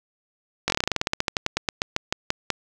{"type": "slowing click train", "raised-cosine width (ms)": 0.2, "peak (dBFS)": -4, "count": 24, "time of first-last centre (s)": [0.68, 2.503], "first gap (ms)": 20, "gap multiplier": 1.11, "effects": []}